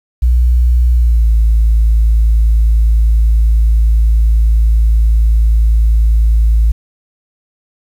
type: tone with pitch glide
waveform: sine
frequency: 60.4 to 55.07 Hz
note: B1 to A1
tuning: -38 to +2 cents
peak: -5 dBFS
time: 0.22-6.72 s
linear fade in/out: 10 ms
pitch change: -160 cents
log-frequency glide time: 0.92-1.31 s
effects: tanh soft clip ceiling -3 dBFS + 7-bit